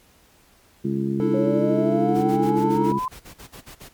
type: harmonic tone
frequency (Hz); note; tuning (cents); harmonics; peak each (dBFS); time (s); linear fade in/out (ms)
68.5; C#2; -20; 2 / 3 / 4 / 5 / 6; -28 / -24 / -33 / -26 / -37; 0.84-2.99; 10
type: chord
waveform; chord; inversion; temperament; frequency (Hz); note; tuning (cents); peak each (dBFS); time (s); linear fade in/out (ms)
triangle; D suspended second; none; equal; 293.7 / 329.6 / 440; D4 / E4 / A4; 0 / 0 / 0; -23; 1.2-2.92; 0
type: exponential sweep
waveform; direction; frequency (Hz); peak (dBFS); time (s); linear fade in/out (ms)
sine; up; 536 to 1033; -23; 1.34-3.08; 2
type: noise bursts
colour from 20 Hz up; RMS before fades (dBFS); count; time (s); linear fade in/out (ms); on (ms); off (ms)
pink; -41; 13; 2.14-3.892; 20; 96; 42
effects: pink hiss -56 dBFS RMS until 3.93 s + MP3 96 kbps